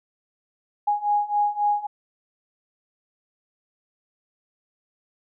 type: beating tone pair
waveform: sine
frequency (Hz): 825 / 828.7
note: G#5 / G#5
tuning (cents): -12 / -4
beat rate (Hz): 3.7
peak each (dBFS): -24 / -22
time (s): 0.87-1.87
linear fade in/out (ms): 10
effects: none